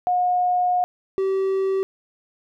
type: tone pair in turn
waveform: sine / triangle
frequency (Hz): 721 / 384.9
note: F#5 / G4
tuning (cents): -45 / -32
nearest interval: major seventh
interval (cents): 1087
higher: first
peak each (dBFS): -17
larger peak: neither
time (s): 0.07-0.84 / 1.18-1.83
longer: first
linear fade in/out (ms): 0
effects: none